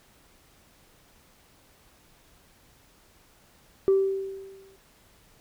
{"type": "tone with exponential decay", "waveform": "sine", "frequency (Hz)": 387.8, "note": "G4", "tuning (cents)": -19, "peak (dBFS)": -14, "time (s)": [3.88, 4.76], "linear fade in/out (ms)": 0, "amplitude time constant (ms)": 190, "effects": ["tanh soft clip ceiling -14 dBFS", "pink hiss -59 dBFS RMS until 5.4 s"]}